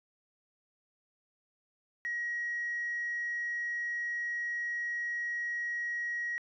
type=tone; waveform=sine; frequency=1900 Hz; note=A#6; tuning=33 cents sharp; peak=-31 dBFS; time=2.05-6.38 s; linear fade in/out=0 ms; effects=tanh soft clip ceiling -28 dBFS